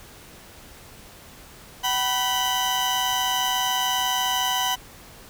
35% pulse tone cluster, 757 / 983 / 2951 / 3088 Hz, F#5 / B5 / F#7 / G7, +39 / -8 / -5 / -27 cents, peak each -26 / -24 / -26 / -27 dBFS, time 1.83-4.76 s, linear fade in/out 20 ms, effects pink hiss -46 dBFS RMS until 5.29 s

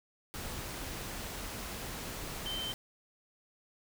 sine tone in noise, 3101 Hz, G7, 19 cents flat, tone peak -36 dBFS, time 2.46-2.72 s, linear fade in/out 0 ms, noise pink, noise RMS -41 dBFS, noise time 0.34-2.74 s, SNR +2 dB, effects none

